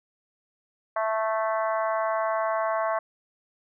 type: harmonic tone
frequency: 220 Hz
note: A3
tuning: in tune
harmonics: 3 / 4 / 5 / 6 / 7 / 8 / 9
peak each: -26 / -32 / -29 / -38 / -37 / -42 / -41 dBFS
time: 0.96-2.99 s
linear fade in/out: 5 ms
effects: none